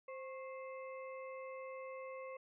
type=harmonic tone with a mistuned harmonic; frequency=523.3 Hz; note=C5; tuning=in tune; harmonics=1 / 2 / 4 / 5; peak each=-46 / -52 / -56 / -61 dBFS; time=0.08-2.37 s; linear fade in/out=5 ms; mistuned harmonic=2; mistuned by=+71 cents; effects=none